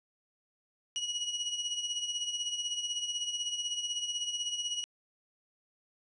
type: tone with tremolo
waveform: 30% pulse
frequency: 2909 Hz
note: F#7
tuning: 30 cents flat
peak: -27 dBFS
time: 0.96-4.84 s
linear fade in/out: 0 ms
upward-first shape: sine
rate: 16 Hz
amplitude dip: 60%
effects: resampled to 22050 Hz